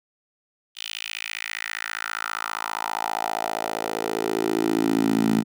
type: tone with high-pass filter sweep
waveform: 10% pulse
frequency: 55 Hz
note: A1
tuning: in tune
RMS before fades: -26 dBFS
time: 0.75-5.44 s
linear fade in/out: 50 ms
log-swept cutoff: 3200 to 210 Hz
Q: 3.4
effects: none